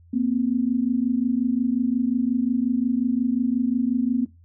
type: tone pair together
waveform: sine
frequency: 234.7 / 260.3 Hz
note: A#3 / C4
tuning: +12 / -9 cents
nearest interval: major second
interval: 179 cents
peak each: -22 dBFS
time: 0.13-4.26 s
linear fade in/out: 10 ms
effects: noise-tail reverb RT60 0.2 s tail -17 dB re dry + added 85 Hz sine -49 dBFS peak until 4.44 s